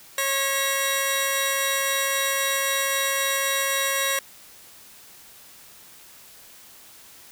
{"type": "tone pair together", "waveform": "10% pulse", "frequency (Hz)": [547, 1916.4], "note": ["C#5", "A#6"], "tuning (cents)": [-23, 47], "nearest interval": "octave + minor seventh", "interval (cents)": 2170, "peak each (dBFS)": -16, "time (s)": [0.18, 4.19], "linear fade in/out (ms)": 2, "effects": ["white hiss -48 dBFS RMS until 7.31 s"]}